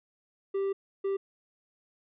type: tone bursts at uneven times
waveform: triangle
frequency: 392 Hz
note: G4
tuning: in tune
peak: -25 dBFS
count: 2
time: 0.54-0.73 / 1.04-1.17 s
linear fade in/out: 10 ms
effects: resampled to 8000 Hz